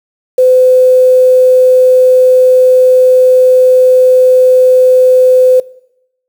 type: tone with quantisation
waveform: sine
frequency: 510 Hz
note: C5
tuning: 44 cents flat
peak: -3 dBFS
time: 0.38-5.6 s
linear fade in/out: 5 ms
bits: 5
effects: noise-tail reverb RT60 0.8 s tail -21 dB re dry